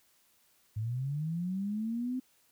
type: linear sweep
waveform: sine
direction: up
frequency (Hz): 103.83 to 259.8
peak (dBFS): -31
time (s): 0.76-2.2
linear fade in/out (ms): 10
effects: white hiss -68 dBFS RMS until 2.51 s

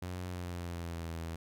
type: tone with pitch glide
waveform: sawtooth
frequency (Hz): 90.2 to 82.71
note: F#2 to E2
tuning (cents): -44 to +6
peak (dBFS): -34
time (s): 0.02-1.36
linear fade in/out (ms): 5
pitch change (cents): -150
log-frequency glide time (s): 0.27-1.1
effects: none

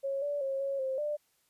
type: tone with pitch steps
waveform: sine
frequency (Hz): 548 / 578 / 541 / 550 / 528 / 594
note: C#5 / D5 / C#5 / C#5 / C5 / D5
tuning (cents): -20 / -28 / -42 / -14 / +16 / +20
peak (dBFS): -30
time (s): 0.03-1.17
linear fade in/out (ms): 20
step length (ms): 190
effects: white hiss -72 dBFS RMS until 1.49 s + resampled to 32000 Hz

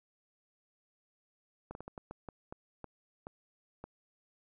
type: slowing click train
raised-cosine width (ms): 1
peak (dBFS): -29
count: 11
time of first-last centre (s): 1.71-3.84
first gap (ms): 41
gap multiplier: 1.34
effects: none

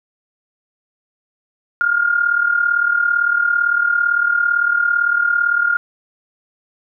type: tone with amplitude modulation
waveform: sine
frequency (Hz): 1413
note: F6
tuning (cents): +20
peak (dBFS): -10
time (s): 1.81-5.77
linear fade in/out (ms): 0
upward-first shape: sine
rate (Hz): 37.8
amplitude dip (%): 70
effects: none

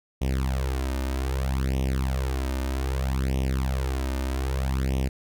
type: tone with flanger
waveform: sawtooth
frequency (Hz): 65.9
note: C2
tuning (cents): +13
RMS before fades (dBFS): -26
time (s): 0.21-5.09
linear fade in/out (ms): 10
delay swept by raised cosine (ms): 0.33 to 3.33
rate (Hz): 0.63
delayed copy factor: +0.9
effects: none

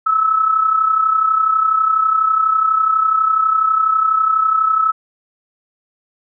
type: tone with amplitude modulation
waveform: sine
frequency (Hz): 1300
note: E6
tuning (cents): -24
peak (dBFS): -9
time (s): 0.06-4.92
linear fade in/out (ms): 10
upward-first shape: sine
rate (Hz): 32.1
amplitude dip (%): 60
effects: none

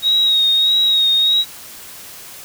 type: tone with vibrato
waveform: sine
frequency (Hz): 3774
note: A#7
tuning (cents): +21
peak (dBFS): -11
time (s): 0.02-1.45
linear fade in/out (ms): 50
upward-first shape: sine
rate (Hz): 1.6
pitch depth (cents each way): 32
effects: white hiss -36 dBFS RMS until 2.44 s

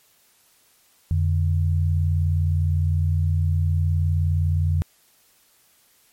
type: tone pair together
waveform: sine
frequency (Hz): 87.31 / 146.84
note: F2 / D3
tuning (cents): 0 / 0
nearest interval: major sixth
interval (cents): 900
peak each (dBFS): -18 / -25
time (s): 1.11-4.82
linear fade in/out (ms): 0
effects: white hiss -59 dBFS RMS until 6.12 s + MP3 64 kbps

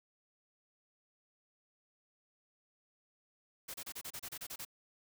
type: noise bursts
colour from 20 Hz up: white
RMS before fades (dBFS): -44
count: 11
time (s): 3.68-4.651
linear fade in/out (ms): 10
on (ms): 61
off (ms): 30
effects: none

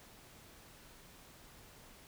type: silence
effects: pink hiss -58 dBFS RMS until 2.07 s

